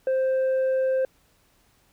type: tone with tanh clipping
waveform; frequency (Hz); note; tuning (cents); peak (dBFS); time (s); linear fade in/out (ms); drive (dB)
sine; 524; C5; +2; -21; 0.07-1.05; 2; 3
effects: pink hiss -63 dBFS RMS until 1.92 s